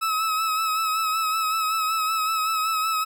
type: tone with vibrato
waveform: 40% pulse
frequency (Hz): 1291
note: E6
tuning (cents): -37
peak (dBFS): -21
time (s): 0.01-3.05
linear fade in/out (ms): 20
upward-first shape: sine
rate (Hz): 5.3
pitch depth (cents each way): 35
effects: none